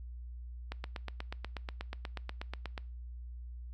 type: click train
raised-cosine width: 0.3 ms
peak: -23 dBFS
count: 18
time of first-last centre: 0.72-2.778 s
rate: 8.26 Hz
effects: noise-tail reverb RT60 0.4 s tail -23 dB re dry + added 60 Hz sine -42 dBFS peak until 3.73 s